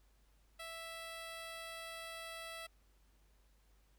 10% pulse tone, 659.3 Hz, E5, in tune, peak -37 dBFS, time 0.59-2.67 s, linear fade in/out 10 ms, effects added 50 Hz sine -67 dBFS peak until 3.98 s + pink hiss -75 dBFS RMS until 3.98 s

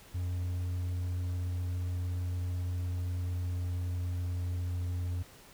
triangle tone with pitch glide, 89.3 to 88.68 Hz, F2 to F2, +39 to +27 cents, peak -29 dBFS, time 0.14-5.23 s, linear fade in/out 10 ms, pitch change -12 cents, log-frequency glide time 2.21-4.75 s, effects pink hiss -55 dBFS RMS until 5.53 s

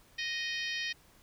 harmonic tone, 622 Hz, D#5, 1 cent flat, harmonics 3 / 4 / 5 / 6 / 7 / 8 / 9, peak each -37 / -39 / -41 / -43 / -44 / -45 / -46 dBFS, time 0.18-0.93 s, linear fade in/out 10 ms, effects pink hiss -62 dBFS RMS until 1.22 s

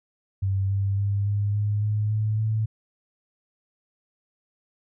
sine tone with pitch steps, 97 / 98.7 / 100.42 / 102.18 / 103.96 / 105.78 / 107.63 / 109.51 Hz, G2 / G2 / G2 / G#2 / G#2 / G#2 / A2 / A2, -18 / +12 / +42 / -28 / +2 / +32 / -38 / -8 cents, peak -21 dBFS, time 0.42-2.66 s, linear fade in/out 10 ms, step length 280 ms, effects none

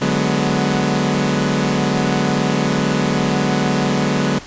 sawtooth chord, G# half-diminished seventh, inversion second, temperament equal with one note detuned, 146.83 / 185 / 209.1 / 246.9 Hz, D3 / F#3 / G#3 / B3, 0 / 0 / +12 / 0 cents, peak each -17 dBFS, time 0.01-4.39 s, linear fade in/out 10 ms, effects pink hiss -36 dBFS RMS until 4.46 s + resampled to 16000 Hz

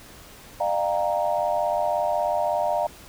sine chord, G minor seventh, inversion second, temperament equal with one note detuned, 602.1 / 698.5 / 784 / 932.3 Hz, D5 / F5 / G5 / Bb5, +43 / 0 / 0 / 0 cents, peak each -25 / -25 / -31 / -28 dBFS, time 0.6-2.87 s, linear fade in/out 5 ms, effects pink hiss -46 dBFS RMS until 3.08 s

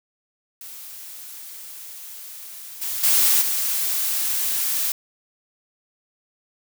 blue noise with level steps, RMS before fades -38 / -27 / -17 / -23 dBFS, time 0.61-4.92 s, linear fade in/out 2 ms, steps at 2.81 / 3.03 / 3.41 s, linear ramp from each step 10 ms, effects none

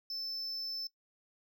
triangle tone, 5280 Hz, E8, 2 cents sharp, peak -36 dBFS, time 0.1-0.87 s, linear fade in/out 2 ms, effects noise-tail reverb RT60 0.1 s tail -18 dB re dry

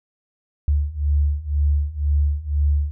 sine beating tone pair, 71.8 / 73.8 Hz, D2 / D2, -39 / +9 cents, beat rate 2 Hz, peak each -21 / -19 dBFS, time 0.68-2.91 s, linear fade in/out 0 ms, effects none

